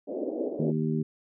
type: band-pass noise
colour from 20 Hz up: pink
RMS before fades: -32 dBFS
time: 0.07-0.72 s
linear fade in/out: 20 ms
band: 260 to 600 Hz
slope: 48 dB/octave
type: harmonic tone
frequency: 77.9 Hz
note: D#2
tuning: 3 cents sharp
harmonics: 2 / 3 / 4 / 5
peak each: -28 / -29 / -37 / -33 dBFS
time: 0.59-1.03 s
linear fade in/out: 10 ms
effects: none